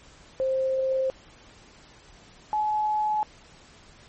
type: tone pair in turn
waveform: sine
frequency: 527 / 851.5 Hz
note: C5 / G#5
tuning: +12 / +43 cents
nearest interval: minor sixth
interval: 831 cents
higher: second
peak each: -22 dBFS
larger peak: neither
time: 0.4-1.1 / 2.53-3.23 s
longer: neither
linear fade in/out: 0 ms
effects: pink hiss -52 dBFS RMS until 4.08 s + MP3 32 kbps